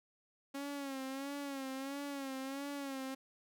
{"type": "tone with vibrato", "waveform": "sawtooth", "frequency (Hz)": 274.4, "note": "C#4", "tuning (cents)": -17, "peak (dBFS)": -36, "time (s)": [0.54, 3.15], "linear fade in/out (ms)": 10, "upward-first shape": "sine", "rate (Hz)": 1.5, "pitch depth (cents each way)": 66, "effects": []}